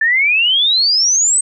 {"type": "exponential sweep", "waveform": "sine", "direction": "up", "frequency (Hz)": [1744, 8372], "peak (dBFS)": -10, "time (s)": [0.01, 1.41], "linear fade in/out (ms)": 5, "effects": []}